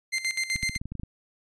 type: tone with tremolo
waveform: sawtooth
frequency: 2086 Hz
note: C7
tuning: 6 cents flat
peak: -21 dBFS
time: 0.12-0.78 s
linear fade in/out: 20 ms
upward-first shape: square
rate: 7.9 Hz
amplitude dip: 75%
type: clicks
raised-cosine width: 5 ms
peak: -23 dBFS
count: 10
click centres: 0.558 / 0.632 / 0.695 / 0.762 / 0.815 / 0.856 / 0.92 / 0.953 / 0.997 / 1.034 s
effects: resampled to 22050 Hz

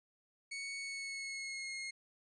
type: tone with pitch glide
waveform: sawtooth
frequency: 2222 to 2150 Hz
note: C#7 to C7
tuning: +4 to +47 cents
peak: -37 dBFS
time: 0.51-1.91 s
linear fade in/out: 10 ms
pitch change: -57 cents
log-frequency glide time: 0.77-1.74 s
effects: resampled to 22050 Hz

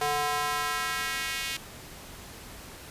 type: tone with high-pass filter sweep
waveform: square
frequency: 146.83 Hz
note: D3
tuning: in tune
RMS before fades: -30 dBFS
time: 0.01-1.57 s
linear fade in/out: 5 ms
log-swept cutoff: 650 to 2600 Hz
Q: 1.5
effects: pink hiss -45 dBFS RMS until 2.9 s + resampled to 32000 Hz

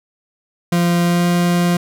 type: tone with pitch glide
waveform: 40% pulse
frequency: 173.1 to 174.71 Hz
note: F3 to F3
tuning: -15 to +1 cents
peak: -12 dBFS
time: 0.72-1.77 s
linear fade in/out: 5 ms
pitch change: +16 cents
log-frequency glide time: 1.04-1.26 s
effects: none

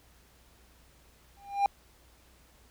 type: tone with exponential growth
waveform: triangle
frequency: 801 Hz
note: G5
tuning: 37 cents sharp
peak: -17 dBFS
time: 1.37-1.66 s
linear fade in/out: 1 ms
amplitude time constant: 62 ms
effects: added 60 Hz sine -62 dBFS peak until 2.7 s + pink hiss -62 dBFS RMS until 2.7 s

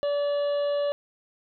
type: harmonic tone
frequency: 576 Hz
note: D5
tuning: 34 cents flat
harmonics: 1 / 2 / 3 / 5 / 6 / 7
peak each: -23 / -40 / -45 / -44 / -48 / -47 dBFS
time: 0.03-0.92 s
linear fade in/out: 0 ms
effects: none

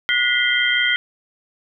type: tone cluster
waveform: sine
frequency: 1451 / 1954 / 2079 / 3167 Hz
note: F#6 / B6 / C7 / G7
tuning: -34 / -19 / -12 / +17 cents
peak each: -21 dBFS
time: 0.09-0.96 s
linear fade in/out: 0 ms
effects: none

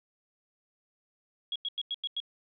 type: tone bursts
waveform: sine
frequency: 3319 Hz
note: G#7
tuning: 2 cents flat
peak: -30 dBFS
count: 6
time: 1.52-2.202 s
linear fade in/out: 2 ms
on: 37 ms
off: 92 ms
effects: none

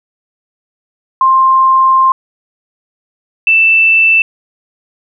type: tone pair in turn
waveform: sine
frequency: 1054 / 2656 Hz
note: C6 / E7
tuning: +12 / +12 cents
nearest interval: octave + major third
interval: 1600 cents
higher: second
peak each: -5 dBFS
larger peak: neither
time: 1.21-2.12 / 3.47-4.22 s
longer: first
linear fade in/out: 2 ms
effects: none

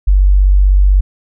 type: tone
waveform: sine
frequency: 48 Hz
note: G1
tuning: 36 cents flat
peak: -5 dBFS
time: 0.07-1.01 s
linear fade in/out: 10 ms
effects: none

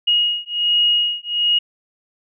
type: beating tone pair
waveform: sine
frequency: 2879 / 2880.3 Hz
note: F#7 / F#7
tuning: -48 / -47 cents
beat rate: 1.3 Hz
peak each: -18 dBFS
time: 0.07-1.59 s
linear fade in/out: 10 ms
effects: none

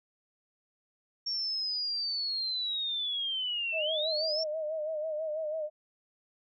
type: linear two-way sweep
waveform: sine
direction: down then up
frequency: 5520 to 2631 to 5520 Hz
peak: -30 dBFS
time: 1.26-4.44 s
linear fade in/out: 10 ms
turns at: 3.77 s
type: tone with vibrato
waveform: sine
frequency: 622.3 Hz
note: D#5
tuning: in tune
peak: -31 dBFS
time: 3.72-5.7 s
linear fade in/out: 50 ms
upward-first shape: sine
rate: 6.1 Hz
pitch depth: 63 cents each way
effects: none

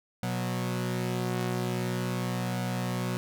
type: tone pair together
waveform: sawtooth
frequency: 122.34 / 183.3 Hz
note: B2 / F#3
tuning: -16 / -16 cents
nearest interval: perfect fifth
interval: 700 cents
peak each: -27 / -28 dBFS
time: 0.23-3.17 s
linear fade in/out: 0 ms
effects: none

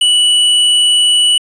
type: tone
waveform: square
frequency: 2953 Hz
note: F#7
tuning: 4 cents flat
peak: -8 dBFS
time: 0.01-1.38 s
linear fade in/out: 5 ms
effects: resampled to 22050 Hz

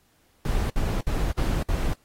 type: noise bursts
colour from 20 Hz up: brown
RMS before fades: -24 dBFS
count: 5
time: 0.45-1.936 s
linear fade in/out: 2 ms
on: 250 ms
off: 59 ms
effects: pink hiss -64 dBFS RMS until 2.04 s + AAC 48 kbps

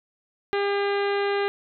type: harmonic tone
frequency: 402.2 Hz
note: G4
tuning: 44 cents sharp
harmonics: 1 / 2 / 3 / 4 / 5 / 6 / 7 / 8 / 9 / 10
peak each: -23 / -30 / -34 / -33 / -35 / -39 / -40 / -44 / -45 / -43 dBFS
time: 0.53-1.48 s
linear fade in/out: 0 ms
effects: none

